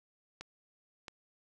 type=clicks; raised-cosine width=0.2 ms; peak=-26 dBFS; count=2; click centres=0.41 / 1.082 s; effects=none